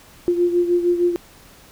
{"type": "beating tone pair", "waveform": "sine", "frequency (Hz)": [349.2, 355.7], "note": ["F4", "F4"], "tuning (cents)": [0, 32], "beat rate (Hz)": 6.5, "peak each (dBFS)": [-16, -22], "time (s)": [0.28, 1.16], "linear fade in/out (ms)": 0, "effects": ["pink hiss -47 dBFS RMS until 1.71 s"]}